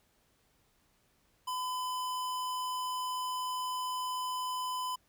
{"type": "tone", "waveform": "square", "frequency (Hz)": 1009, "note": "B5", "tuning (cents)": 37, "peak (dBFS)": -34, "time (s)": [1.47, 4.96], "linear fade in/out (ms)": 10, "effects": ["pink hiss -71 dBFS RMS until 5.08 s"]}